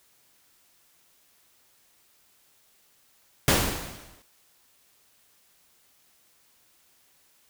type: noise with exponential decay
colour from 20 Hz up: pink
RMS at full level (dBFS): -18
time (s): 3.48-4.22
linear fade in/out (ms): 1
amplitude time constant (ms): 160
effects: white hiss -63 dBFS RMS until 7.49 s